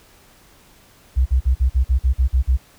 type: tone bursts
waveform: sine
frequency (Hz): 64.1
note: C2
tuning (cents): -35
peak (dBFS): -12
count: 10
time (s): 1.16-2.574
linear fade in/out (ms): 20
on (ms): 100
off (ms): 46
effects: pink hiss -51 dBFS RMS until 2.78 s